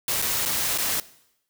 white noise with dropouts, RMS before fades -25 dBFS, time 0.08-1 s, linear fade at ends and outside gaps 2 ms, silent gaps 0.218-0.222 / 0.453-0.458 / 0.777-0.784 s, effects noise-tail reverb RT60 0.8 s tail -19 dB re dry

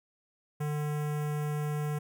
square tone with notch filter, 149.2 Hz, D3, 28 cents sharp, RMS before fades -32 dBFS, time 0.6-1.99 s, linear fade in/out 10 ms, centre 4200 Hz, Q 0.74, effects none

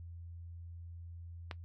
click, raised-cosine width 0.3 ms, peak -24 dBFS, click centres 1.512 s, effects noise-tail reverb RT60 0.1 s tail -17 dB re dry + added 85 Hz sine -45 dBFS peak until 1.64 s

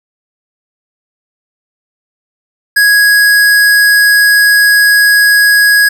square tone, 1661.2 Hz, G#6, in tune, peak -5 dBFS, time 2.76-5.89 s, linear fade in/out 10 ms, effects none

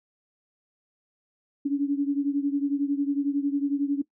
sine beating tone pair, 280 / 291 Hz, C#4 / D4, +18 / -16 cents, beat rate 11 Hz, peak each -24 / -27 dBFS, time 1.65-4.02 s, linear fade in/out 10 ms, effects noise-tail reverb RT60 0.1 s tail -19 dB re dry

